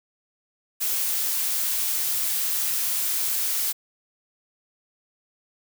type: noise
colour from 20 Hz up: blue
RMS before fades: -25 dBFS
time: 0.8-3.73 s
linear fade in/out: 20 ms
effects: none